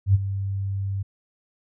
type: tone with ADSR envelope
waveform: sine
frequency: 98 Hz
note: G2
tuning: in tune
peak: -11 dBFS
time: 0.06-1.03 s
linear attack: 84 ms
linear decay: 27 ms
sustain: -13 dB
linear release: 11 ms
effects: none